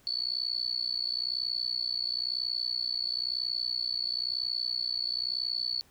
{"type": "tone with amplitude modulation", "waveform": "sine", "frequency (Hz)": 4435, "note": "C#8", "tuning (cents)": 0, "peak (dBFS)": -25, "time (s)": [0.07, 5.81], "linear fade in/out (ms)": 0, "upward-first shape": "sine", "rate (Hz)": 61, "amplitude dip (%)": 95, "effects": ["pink hiss -62 dBFS RMS until 5.9 s"]}